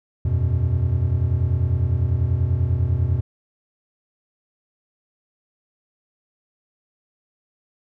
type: chord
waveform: triangle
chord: E suspended second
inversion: none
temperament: equal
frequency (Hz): 82.41 / 92.5 / 123.47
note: E2 / F#2 / B2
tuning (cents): 0 / 0 / 0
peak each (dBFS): -20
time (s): 0.25-3.21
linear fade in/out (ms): 5
effects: none